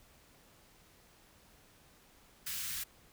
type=band-stop noise; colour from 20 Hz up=white; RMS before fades=-39 dBFS; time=2.46-2.84 s; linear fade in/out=10 ms; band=170 to 1400 Hz; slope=24 dB/octave; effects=pink hiss -63 dBFS RMS until 3.12 s